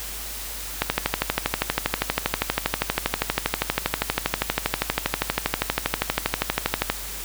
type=click train; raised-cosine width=0.3 ms; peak=-3 dBFS; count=77; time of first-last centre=0.82-6.9 s; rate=12.5 Hz; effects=added 50 Hz sine -38 dBFS peak until 7.24 s + white hiss -34 dBFS RMS until 7.24 s